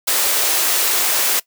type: high-pass noise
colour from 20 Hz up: white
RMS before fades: -17 dBFS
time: 0.07-1.4 s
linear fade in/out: 10 ms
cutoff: 320 Hz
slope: 24 dB/octave
effects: noise-tail reverb RT60 0.1 s tail -20 dB re dry